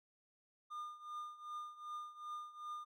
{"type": "tone with tremolo", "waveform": "triangle", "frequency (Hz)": 1211, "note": "D#6", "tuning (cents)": -47, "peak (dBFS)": -39, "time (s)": [0.7, 2.85], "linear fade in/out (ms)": 20, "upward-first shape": "triangle", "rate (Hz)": 2.6, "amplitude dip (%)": 85, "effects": ["MP3 96 kbps"]}